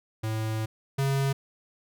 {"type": "tone pair in turn", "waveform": "square", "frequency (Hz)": [110, 136.92], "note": ["A2", "C#3"], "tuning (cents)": [0, -21], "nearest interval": "major third", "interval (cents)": 379, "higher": "second", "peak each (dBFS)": [-28, -24], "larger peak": "second", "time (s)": [[0.23, 0.66], [0.98, 1.33]], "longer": "first", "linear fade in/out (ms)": 10, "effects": []}